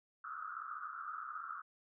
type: band-pass noise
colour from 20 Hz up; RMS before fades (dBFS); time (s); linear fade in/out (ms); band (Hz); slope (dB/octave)
white; -45; 0.24-1.62; 5; 1200 to 1400; 96
effects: none